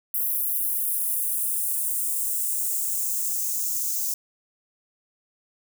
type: noise with high-pass filter sweep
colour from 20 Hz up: violet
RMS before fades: -26 dBFS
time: 0.14-4.14 s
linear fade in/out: 2 ms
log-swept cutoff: 12000 to 6100 Hz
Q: 2.3
effects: none